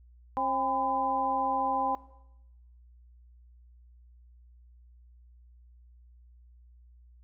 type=harmonic tone with a mistuned harmonic; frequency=267.6 Hz; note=C4; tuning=39 cents sharp; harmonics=1 / 2 / 3 / 4; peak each=-38 / -36 / -29 / -31 dBFS; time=0.37-1.95 s; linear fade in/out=0 ms; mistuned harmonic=4; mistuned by=-98 cents; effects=noise-tail reverb RT60 0.9 s tail -18 dB re dry + added 60 Hz sine -53 dBFS peak until 7.23 s